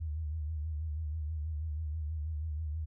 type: tone with vibrato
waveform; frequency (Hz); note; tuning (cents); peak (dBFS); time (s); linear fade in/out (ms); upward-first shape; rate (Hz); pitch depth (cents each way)
sine; 77.4; D#2; -9; -33; 0-2.86; 20; sine; 6.2; 80
effects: none

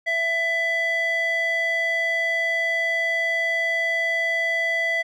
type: tone with band-pass filter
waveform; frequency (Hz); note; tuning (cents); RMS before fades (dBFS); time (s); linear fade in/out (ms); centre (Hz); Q
square; 665; E5; +15; -23; 0.06-5.03; 20; 1700; 8.3
effects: none

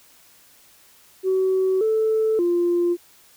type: tone with pitch steps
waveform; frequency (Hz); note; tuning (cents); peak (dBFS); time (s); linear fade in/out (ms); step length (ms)
sine; 377.3 / 439.2 / 348.2; F#4 / A4 / F4; +34 / -3 / -5; -16; 1.23-2.97; 50; 580
effects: tanh soft clip ceiling -13 dBFS + white hiss -53 dBFS RMS until 3.36 s

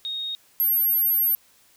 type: tone pair in turn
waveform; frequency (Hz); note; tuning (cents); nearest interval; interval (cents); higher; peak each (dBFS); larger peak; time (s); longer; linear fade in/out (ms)
sine; 3729 / 12594; A#7 / G9; 0 / +7; octave + major sixth; 2107; second; -27 / -18; second; 0.05-0.35 / 0.6-1.35; second; 0
effects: white hiss -58 dBFS RMS until 1.76 s

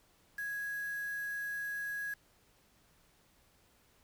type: tone with quantisation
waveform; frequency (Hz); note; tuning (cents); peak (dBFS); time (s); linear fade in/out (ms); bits
sine; 1661.2; G#6; 0; -36; 0.38-2.14; 5; 8
effects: pink hiss -68 dBFS RMS until 4.03 s

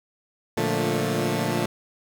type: chord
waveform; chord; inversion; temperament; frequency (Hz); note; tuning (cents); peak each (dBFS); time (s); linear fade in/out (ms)
15% pulse; Bb major seventh; none; equal with one note detuned; 116.54 / 146.83 / 176.24 / 220; Bb2 / D3 / F3 / A3; 0 / 0 / +16 / 0; -22; 0.57-1.66; 5
effects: none

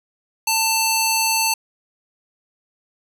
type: tone with band-pass filter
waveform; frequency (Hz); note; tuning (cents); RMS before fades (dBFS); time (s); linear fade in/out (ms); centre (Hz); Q
square; 890; A5; +20; -19; 0.47-1.54; 5; 8100; 0.51
effects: none

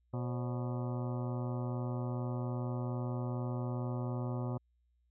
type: harmonic tone with a mistuned harmonic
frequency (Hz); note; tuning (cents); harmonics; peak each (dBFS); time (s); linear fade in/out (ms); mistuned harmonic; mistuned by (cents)
122.5; B2; -14; 1 / 2 / 3 / 4 / 5 / 6 / 7 / 8 / 9 / 10; -35 / -41 / -45 / -47 / -49 / -51 / -52 / -53 / -54 / -55; 0.13-4.58; 10; 4; +130
effects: added 60 Hz sine -70 dBFS peak until 5.1 s

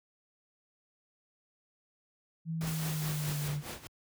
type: tone with pitch glide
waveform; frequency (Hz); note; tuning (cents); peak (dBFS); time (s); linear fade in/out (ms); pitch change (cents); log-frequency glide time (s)
sine; 162.8 to 146.72; E3 to D3; -21 to -1; -32; 2.45-3.63; 50; -180; 2.58-3.42
type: noise with tremolo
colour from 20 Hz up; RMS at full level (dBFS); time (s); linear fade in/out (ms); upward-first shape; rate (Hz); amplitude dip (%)
pink; -40; 2.61-3.87; 0; sine; 4.8; 80
type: noise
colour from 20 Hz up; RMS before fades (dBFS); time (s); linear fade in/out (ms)
white; -42; 2.67-3.48; 0
effects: high-pass 60 Hz 12 dB/octave

